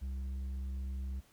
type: tone with tanh clipping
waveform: sine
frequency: 66.1 Hz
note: C2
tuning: 18 cents sharp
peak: -37 dBFS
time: 0.01-1.21 s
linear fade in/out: 20 ms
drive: 6 dB
effects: pink hiss -66 dBFS RMS until 1.32 s